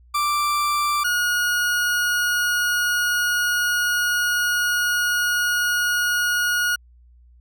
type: tone pair in turn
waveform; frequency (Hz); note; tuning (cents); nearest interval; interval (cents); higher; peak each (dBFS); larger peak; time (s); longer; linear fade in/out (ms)
40% pulse; 1174.7 / 1444.8; D6 / F#6; 0 / -42; major third; 358; second; -18; neither; 0.14-1.04 / 1.04-6.76; second; 10
effects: added 60 Hz sine -48 dBFS peak until 7.4 s